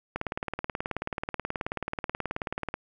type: click train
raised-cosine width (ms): 0.5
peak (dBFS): -15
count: 49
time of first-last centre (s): 0.16-2.741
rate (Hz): 18.6
effects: none